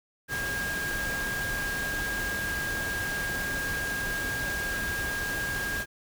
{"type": "tone in noise", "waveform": "sine", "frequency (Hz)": 1621, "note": "G#6", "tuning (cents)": -42, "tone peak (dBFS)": -30, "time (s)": [0.28, 5.86], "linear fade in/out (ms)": 50, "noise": "pink", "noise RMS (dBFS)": -35, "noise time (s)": [0.28, 5.86], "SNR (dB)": 2, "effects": []}